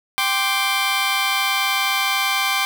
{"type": "chord", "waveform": "15% pulse", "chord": "G suspended fourth", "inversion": "none", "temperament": "just", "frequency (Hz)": [784, 1045.3, 1176], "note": ["G5", "C6", "D6"], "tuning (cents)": [0, -2, 2], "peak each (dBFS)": -17, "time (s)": [0.18, 2.65], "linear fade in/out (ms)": 0, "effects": []}